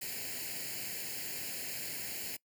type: noise with comb filter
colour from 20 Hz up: white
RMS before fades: -40 dBFS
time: 0.01-2.37 s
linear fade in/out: 10 ms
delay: 0.42 ms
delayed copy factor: +0.8
effects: noise-tail reverb RT60 0.1 s tail -22 dB re dry + high-pass 100 Hz 12 dB/octave